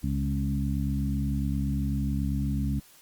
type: harmonic tone with a mistuned harmonic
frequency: 69 Hz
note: C#2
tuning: 7 cents flat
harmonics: 1 / 2 / 3 / 4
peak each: -29 / -30 / -31 / -34 dBFS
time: 0.03-2.8 s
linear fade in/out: 10 ms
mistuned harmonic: 2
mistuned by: +17 cents
effects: white hiss -55 dBFS RMS until 3.01 s + Opus 48 kbps